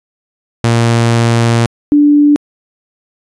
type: tone pair in turn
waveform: sawtooth / sine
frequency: 116.54 / 292.6 Hz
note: A#2 / D4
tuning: 0 / -6 cents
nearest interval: octave + major third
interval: 1594 cents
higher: second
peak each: -4 dBFS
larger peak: neither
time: 0.64-1.66 / 1.92-2.36 s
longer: first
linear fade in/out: 0 ms
effects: resampled to 22050 Hz